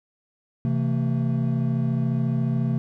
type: chord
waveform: triangle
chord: A minor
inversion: first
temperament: equal with one note detuned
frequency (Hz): 130.81 / 164.81 / 225.4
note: C3 / E3 / A3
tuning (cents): 0 / 0 / +42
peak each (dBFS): -21 / -26 / -24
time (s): 0.65-2.78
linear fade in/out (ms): 0
effects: none